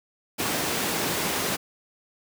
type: high-pass noise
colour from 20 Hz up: pink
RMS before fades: -27 dBFS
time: 0.38-1.57 s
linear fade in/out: 20 ms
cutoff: 170 Hz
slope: 12 dB/octave
effects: none